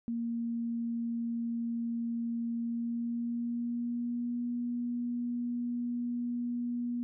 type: tone with pitch glide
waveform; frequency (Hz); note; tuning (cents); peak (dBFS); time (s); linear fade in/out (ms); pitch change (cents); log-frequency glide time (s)
sine; 233.1 to 241; A#3 to B3; 0 to -42; -31; 0.08-7.03; 0; +58; 2.57-4.43
effects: none